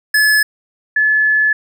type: tone pair in turn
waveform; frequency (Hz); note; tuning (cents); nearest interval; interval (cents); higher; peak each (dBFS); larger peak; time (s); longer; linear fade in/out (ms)
square / sine; 1716 / 1722.2; A6 / A6; -44 / -38; unison; 6; second; -10; neither; 0.14-0.43 / 0.96-1.53; second; 5
effects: none